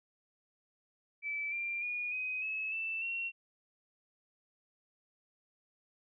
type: tone with pitch steps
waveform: sine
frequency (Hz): 2312 / 2377 / 2444 / 2513 / 2583 / 2656 / 2730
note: D7 / D7 / D#7 / D#7 / E7 / E7 / F7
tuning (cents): -28 / +20 / -32 / +17 / -36 / +12 / -40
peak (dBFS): -34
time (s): 1.22-3.32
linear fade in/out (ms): 50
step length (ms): 300
effects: none